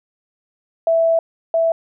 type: tone pair in turn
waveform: sine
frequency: 659.3 / 659.3 Hz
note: E5 / E5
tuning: 0 / 0 cents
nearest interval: unison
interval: 0 cents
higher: neither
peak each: -12 / -13 dBFS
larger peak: first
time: 0.87-1.19 / 1.54-1.72 s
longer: first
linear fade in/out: 2 ms
effects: none